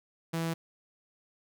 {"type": "tone", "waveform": "sawtooth", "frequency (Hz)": 164.81, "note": "E3", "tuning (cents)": 0, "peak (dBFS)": -26, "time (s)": [0.33, 0.54], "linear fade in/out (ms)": 10, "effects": []}